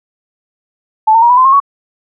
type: tone with pitch steps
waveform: sine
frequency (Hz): 872 / 909 / 947.6 / 987.9 / 1029.8 / 1073.6 / 1119.1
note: A5 / A#5 / A#5 / B5 / C6 / C6 / C#6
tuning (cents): -16 / -44 / +28 / 0 / -28 / +44 / +16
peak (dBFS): -4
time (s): 1.07-1.602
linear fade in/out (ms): 10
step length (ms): 76
effects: none